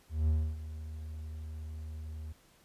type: tone with ADSR envelope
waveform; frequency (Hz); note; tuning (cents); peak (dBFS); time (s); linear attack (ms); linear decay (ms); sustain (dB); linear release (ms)
triangle; 77.78; D#2; 0; -22; 0.09-2.33; 190; 280; -15; 13
effects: pink hiss -64 dBFS RMS until 2.64 s + resampled to 32000 Hz